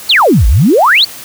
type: exponential two-way sweep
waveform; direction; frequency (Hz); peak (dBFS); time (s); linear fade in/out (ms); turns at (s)
sine; down then up; 4700 to 48.28 to 4700; -4; 0.09-1.05; 10; 0.47
effects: white hiss -29 dBFS RMS until 1.24 s